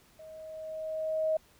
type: tone with level ramp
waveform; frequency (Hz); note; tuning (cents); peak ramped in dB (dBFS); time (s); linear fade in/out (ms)
sine; 631; D#5; +24; -46 to -24; 0.19-1.37; 5
effects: pink hiss -62 dBFS RMS until 1.59 s